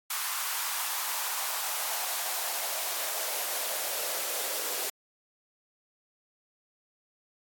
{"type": "noise with high-pass filter sweep", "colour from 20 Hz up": "white", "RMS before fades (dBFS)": -32, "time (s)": [0.1, 4.9], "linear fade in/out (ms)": 5, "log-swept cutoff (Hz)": [1100, 460], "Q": 2.5, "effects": ["AAC 64 kbps"]}